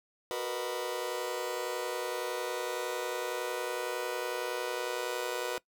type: chord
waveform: sawtooth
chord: B major seventh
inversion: second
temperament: just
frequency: 370.4 / 463 / 493.9 / 617.4 Hz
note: F#4 / A#4 / B4 / D#5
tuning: +2 / -12 / 0 / -14 cents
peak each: -35 / -36 / -32 / -37 dBFS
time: 0.31-5.58 s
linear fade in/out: 0 ms
effects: noise-tail reverb RT60 0.1 s tail -21 dB re dry